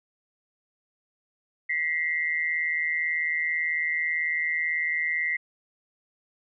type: tone pair together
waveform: sine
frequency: 1934.9 / 2093 Hz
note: B6 / C7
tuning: -36 / 0 cents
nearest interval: minor second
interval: 136 cents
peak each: -27 dBFS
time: 1.69-5.37 s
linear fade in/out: 10 ms
effects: none